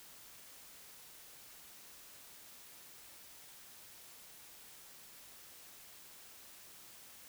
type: silence
effects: white hiss -56 dBFS RMS until 7.28 s